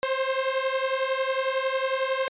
sawtooth beating tone pair, 523.3 / 534.3 Hz, C5 / C5, 0 / +36 cents, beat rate 11 Hz, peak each -23 dBFS, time 0.03-2.28 s, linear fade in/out 0 ms, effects resampled to 8000 Hz

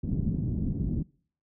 white low-pass noise, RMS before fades -29 dBFS, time 0.03-1.03 s, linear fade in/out 10 ms, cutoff 230 Hz, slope 24 dB/octave, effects noise-tail reverb RT60 0.5 s tail -24 dB re dry

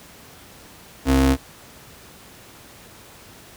square ring-modulated tone, 100 Hz, G2, 35 cents sharp, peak -11 dBFS, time 1.05-1.37 s, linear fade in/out 50 ms, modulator 166 Hz, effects pink hiss -45 dBFS RMS until 3.56 s + high-pass 60 Hz 12 dB/octave

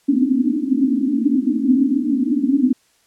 white band-pass noise, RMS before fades -17 dBFS, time 0.08-2.73 s, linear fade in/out 10 ms, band 240 to 290 Hz, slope 96 dB/octave, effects white hiss -59 dBFS RMS until 3.06 s + low-pass 10000 Hz 12 dB/octave

